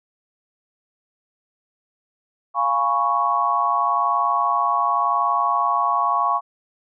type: chord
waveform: sine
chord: C# dominant seventh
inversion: first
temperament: equal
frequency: 698.5 / 830.6 / 987.8 / 1108.7 Hz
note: E#5 / G#5 / B5 / C#6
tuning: 0 / 0 / 0 / 0 cents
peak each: -25 / -25 / -25 / -19 dBFS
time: 2.54-6.41 s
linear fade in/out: 50 ms
effects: none